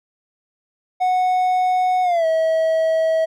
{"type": "tone with pitch glide", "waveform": "triangle", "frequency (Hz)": [736, 644.4], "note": ["F#5", "E5"], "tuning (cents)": [-9, -39], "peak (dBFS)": -13, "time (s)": [1, 3.26], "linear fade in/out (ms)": 20, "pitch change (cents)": -230, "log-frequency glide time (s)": [2.03, 2.26], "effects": []}